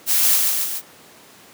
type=noise with echo; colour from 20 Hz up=blue; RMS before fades=-17 dBFS; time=0.06-0.4 s; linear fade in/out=50 ms; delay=140 ms; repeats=3; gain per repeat=-3 dB; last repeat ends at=0.82 s; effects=pink hiss -46 dBFS RMS until 1.53 s + high-pass 200 Hz 12 dB/octave